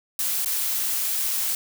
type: noise with dropouts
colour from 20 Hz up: blue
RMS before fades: -25 dBFS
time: 0.19-1.55 s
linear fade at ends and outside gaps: 2 ms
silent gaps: 0.448-0.458 s
effects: none